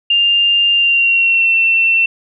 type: tone with pitch glide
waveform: sine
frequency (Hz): 2800 to 2695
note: F7 to E7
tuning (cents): +4 to +38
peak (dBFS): -9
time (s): 0.1-2.06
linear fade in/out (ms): 5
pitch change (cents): -66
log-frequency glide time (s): 0.73-1.53
effects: none